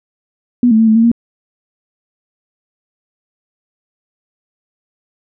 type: tone with pitch steps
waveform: sine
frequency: 243.7 / 219.8 / 224.5 / 218.7 / 227.5 / 233.7 Hz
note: B3 / A3 / A3 / A3 / A#3 / A#3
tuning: -23 / -2 / +35 / -10 / -42 / +5 cents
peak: -6 dBFS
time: 0.63-1.116 s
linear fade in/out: 2 ms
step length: 81 ms
effects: none